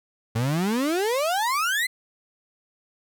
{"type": "exponential sweep", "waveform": "35% pulse", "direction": "up", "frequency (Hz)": [108.3, 2090], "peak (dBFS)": -20, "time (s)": [0.35, 1.87], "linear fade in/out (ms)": 10, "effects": []}